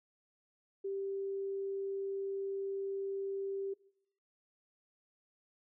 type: tone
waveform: sine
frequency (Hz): 392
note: G4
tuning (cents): 0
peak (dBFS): -35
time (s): 0.84-3.74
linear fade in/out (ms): 10
effects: noise-tail reverb RT60 0.8 s tail -22 dB re dry